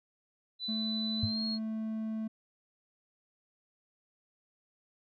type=tone with pitch glide; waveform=sine; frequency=3994 to 4281 Hz; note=B7 to C8; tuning=+19 to +39 cents; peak=-34 dBFS; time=0.59-1.59 s; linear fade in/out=50 ms; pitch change=+120 cents; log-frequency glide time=1.17-1.44 s
type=tone; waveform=triangle; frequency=220 Hz; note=A3; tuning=in tune; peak=-31 dBFS; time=0.68-2.28 s; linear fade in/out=10 ms
type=tone with exponential decay; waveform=sine; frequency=102.4 Hz; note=G#2; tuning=24 cents flat; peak=-24 dBFS; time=1.23-1.34 s; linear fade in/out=5 ms; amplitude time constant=23 ms
effects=none